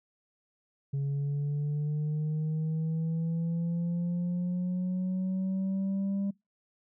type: linear sweep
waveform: sine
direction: up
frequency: 138.59 to 198.8 Hz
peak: -25 dBFS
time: 0.93-6.31 s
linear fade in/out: 10 ms
effects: noise-tail reverb RT60 0.2 s tail -25 dB re dry + tanh soft clip ceiling -27 dBFS